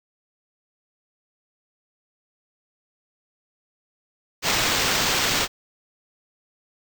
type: noise with sample-and-hold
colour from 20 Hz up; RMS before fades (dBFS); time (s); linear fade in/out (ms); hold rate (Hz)
white; -22; 4.42-5.48; 50; 11025
effects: none